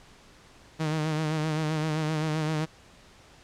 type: tone with vibrato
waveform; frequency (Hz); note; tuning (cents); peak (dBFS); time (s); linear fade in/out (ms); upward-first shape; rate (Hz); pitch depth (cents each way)
sawtooth; 155.56; D#3; 0; -22; 0.79-2.66; 20; sine; 7.7; 46
effects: pink hiss -54 dBFS RMS until 3.43 s + low-pass 7000 Hz 12 dB/octave